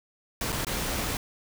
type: noise with dropouts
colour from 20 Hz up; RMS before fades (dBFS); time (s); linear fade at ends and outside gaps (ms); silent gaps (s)
pink; -30; 0.41-1.17; 2; 0.522-0.526 / 0.648-0.668
effects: none